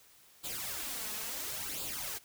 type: noise with flanger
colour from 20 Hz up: white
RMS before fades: -39 dBFS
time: 0.43-2.19 s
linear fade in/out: 20 ms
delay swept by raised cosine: 0.25 to 4.75 ms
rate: 0.72 Hz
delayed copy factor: +0.7
effects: white hiss -61 dBFS RMS until 2.24 s